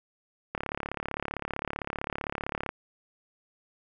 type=click train; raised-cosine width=0.5 ms; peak=-16 dBFS; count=77; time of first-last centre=0.55-2.691 s; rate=35.5 Hz; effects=none